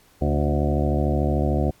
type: harmonic tone with a mistuned harmonic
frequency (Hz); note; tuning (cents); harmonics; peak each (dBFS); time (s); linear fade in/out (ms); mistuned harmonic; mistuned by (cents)
73.42; D2; 0; 1 / 2 / 3 / 4 / 5 / 7 / 8 / 9 / 10; -22 / -25 / -27 / -28 / -29 / -30 / -31 / -32 / -32; 0.21-1.71; 10; 2; -59
effects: pink hiss -56 dBFS RMS until 1.8 s + MP3 96 kbps